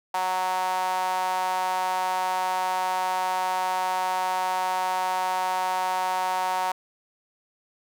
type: tone with high-pass filter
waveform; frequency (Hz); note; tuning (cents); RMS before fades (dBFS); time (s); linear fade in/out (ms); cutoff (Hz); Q
sawtooth; 185; F#3; 0; -26; 0.14-6.72; 5; 840; 9
effects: none